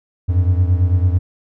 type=beating tone pair; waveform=triangle; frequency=88 / 97 Hz; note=F2 / G2; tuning=+14 / -18 cents; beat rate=9 Hz; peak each=-11 / -16 dBFS; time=0.28-1.19 s; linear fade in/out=20 ms; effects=none